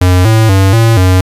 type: tone with pitch steps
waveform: square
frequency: 90.8 / 111.1 / 96.3 / 114 / 92.3 Hz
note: F#2 / A2 / G2 / A#2 / F#2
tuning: -32 / +17 / -30 / -38 / -4 cents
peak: -5 dBFS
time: 0.01-1.21 s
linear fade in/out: 5 ms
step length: 240 ms
effects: resampled to 32000 Hz